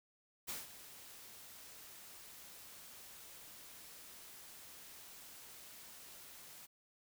white noise with ADSR envelope, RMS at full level -42 dBFS, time 0.47-6.67 s, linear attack 23 ms, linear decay 170 ms, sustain -13 dB, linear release 21 ms, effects none

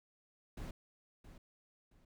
brown noise with echo, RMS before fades -44 dBFS, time 0.57-0.71 s, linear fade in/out 5 ms, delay 670 ms, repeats 2, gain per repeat -11 dB, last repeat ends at 2.05 s, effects none

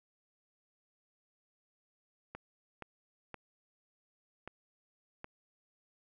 clicks, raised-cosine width 0.5 ms, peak -28 dBFS, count 5, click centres 2.35 / 2.823 / 3.343 / 4.476 / 5.244 s, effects none

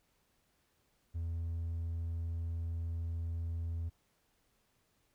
triangle tone, 83.5 Hz, E2, 23 cents sharp, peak -32 dBFS, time 1.14-3.9 s, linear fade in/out 20 ms, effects tanh soft clip ceiling -29 dBFS + pink hiss -75 dBFS RMS until 5.14 s

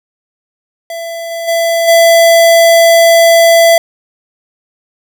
square tone with level steps, 669 Hz, E5, 25 cents sharp, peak -20 / -18 / -10 / -4 dBFS, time 0.9-3.78 s, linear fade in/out 2 ms, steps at 1.3 / 1.47 / 1.87 s, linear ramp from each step 20 ms, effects none

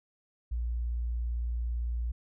sine tone, 58.9 Hz, A#1, 19 cents sharp, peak -29 dBFS, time 0.51-2.12 s, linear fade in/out 10 ms, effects none

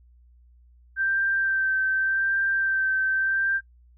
sine tone with vibrato, 1564 Hz, G6, 4 cents flat, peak -21 dBFS, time 0.96-3.61 s, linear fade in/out 50 ms, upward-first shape sine, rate 0.86 Hz, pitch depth 18 cents each way, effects noise-tail reverb RT60 0.1 s tail -19 dB re dry + added 60 Hz sine -52 dBFS peak until 3.97 s

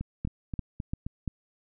two click trains, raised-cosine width 5 ms, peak -21 / -18 dBFS, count 5 / 4, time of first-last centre 0.01-1.065 / 0.25-1.277 s, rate 3.79 / 2.92 Hz, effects none

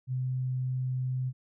sine tone, 128.4 Hz, C3, 32 cents flat, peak -28 dBFS, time 0.07-1.33 s, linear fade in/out 50 ms, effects none

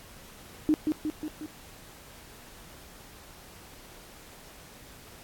sine tone with echo, 306.7 Hz, D#4, 25 cents flat, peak -19 dBFS, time 0.69-0.74 s, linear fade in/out 0 ms, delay 180 ms, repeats 4, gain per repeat -4 dB, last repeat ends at 1.46 s, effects pink hiss -50 dBFS RMS until 5.23 s + AAC 64 kbps

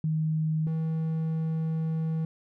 sine / triangle tone pair in turn, 157.1 / 160.4 Hz, D#3 / E3, +17 / -47 cents, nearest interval unison, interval 36 cents, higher second, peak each -24 dBFS, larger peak neither, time 0.04-0.67 / 0.67-2.25 s, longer second, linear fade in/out 2 ms, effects none

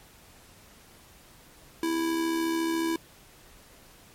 square tone with amplitude modulation, 329.6 Hz, E4, in tune, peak -24 dBFS, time 1.83-2.96 s, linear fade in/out 2 ms, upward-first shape sine, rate 74 Hz, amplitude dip 45%, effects pink hiss -54 dBFS RMS until 4.14 s + MP3 64 kbps

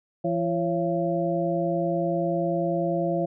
harmonic tone with a mistuned harmonic, 170 Hz, F3, 46 cents flat, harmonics 1 / 2 / 3 / 4, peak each -28 / -28 / -28 / -28 dBFS, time 0.24-3.26 s, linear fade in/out 10 ms, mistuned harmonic 3, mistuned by +130 cents, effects none

